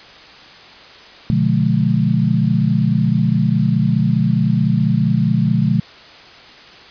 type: chord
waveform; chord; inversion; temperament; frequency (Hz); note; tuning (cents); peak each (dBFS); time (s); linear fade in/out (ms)
sine; B diminished seventh; none; just; 123.47 / 148.16 / 177.8 / 213.4; B2 / D3 / F3 / Ab3; 0 / +16 / +31 / +47; -18; 1.3-5.8; 0
effects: white hiss -40 dBFS RMS until 6.9 s + resampled to 11025 Hz